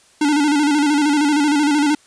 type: tone with vibrato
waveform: square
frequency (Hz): 293.9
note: D4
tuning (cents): +1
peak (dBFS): -14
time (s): 0.21-1.95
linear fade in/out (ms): 5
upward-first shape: square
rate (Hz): 13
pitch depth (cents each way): 56
effects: white hiss -52 dBFS RMS until 2.06 s + resampled to 22050 Hz